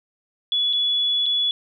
sine tone with dropouts, 3410 Hz, G#7, 45 cents sharp, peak -18 dBFS, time 0.52-1.51 s, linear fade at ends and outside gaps 1 ms, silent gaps 0.729-0.733 / 1.259-1.263 s, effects none

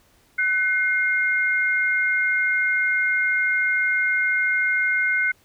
sine tone pair together, 1500 / 2127 Hz, F#6 / C7, +23 / +28 cents, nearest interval tritone, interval 605 cents, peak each -21 dBFS, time 0.38-5.32 s, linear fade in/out 10 ms, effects pink hiss -59 dBFS RMS until 5.44 s

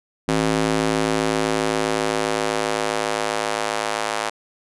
square tone with high-pass filter sweep, 53.8 Hz, A1, 38 cents flat, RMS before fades -22 dBFS, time 0.28-4.3 s, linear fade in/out 10 ms, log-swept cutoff 230 to 730 Hz, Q 1.1, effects resampled to 24000 Hz

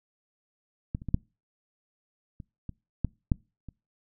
clicks, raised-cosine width 5 ms, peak -17 / -30 / -21 / -10 / -29 / -24 / -13 / -10 / -29 dBFS, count 9, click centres 0.949 / 1.019 / 1.087 / 1.144 / 2.402 / 2.693 / 3.047 / 3.318 / 3.687 s, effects noise-tail reverb RT60 0.3 s tail -26 dB re dry

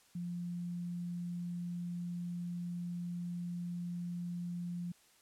sine tone, 174.61 Hz, F3, in tune, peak -37 dBFS, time 0.15-4.92 s, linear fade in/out 5 ms, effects white hiss -66 dBFS RMS until 5.21 s + low-pass 11000 Hz 12 dB/octave

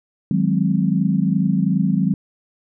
sine chord, Ab dominant seventh, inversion second, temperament equal, 155.56 / 185 / 207.7 / 261.6 Hz, Eb3 / Gb3 / Ab3 / C4, 0 / 0 / 0 / 0 cents, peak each -22 / -18 / -21 / -24 dBFS, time 0.31-2.14 s, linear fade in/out 2 ms, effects none

